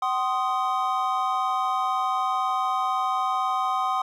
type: chord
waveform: triangle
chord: C diminished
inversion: second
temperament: equal with one note detuned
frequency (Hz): 759.5 / 1046.5 / 1244.5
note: Gb5 / C6 / Eb6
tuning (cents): +45 / 0 / 0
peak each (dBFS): -25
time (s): 0.02-4.02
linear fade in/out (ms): 5
effects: none